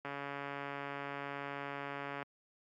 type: click train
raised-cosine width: 0.5 ms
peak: -26 dBFS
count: 308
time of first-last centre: 0.05-2.227 s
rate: 141 Hz
effects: high-pass 150 Hz 12 dB/octave + Opus 48 kbps